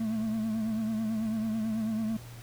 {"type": "tone with vibrato", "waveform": "triangle", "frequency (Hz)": 220, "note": "A3", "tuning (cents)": 0, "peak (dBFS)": -26, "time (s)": [0, 2.17], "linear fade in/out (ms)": 5, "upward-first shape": "triangle", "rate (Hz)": 9.1, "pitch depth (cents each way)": 61, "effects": ["added 118 Hz sine -44 dBFS peak until 2.42 s", "pink hiss -51 dBFS RMS until 2.42 s"]}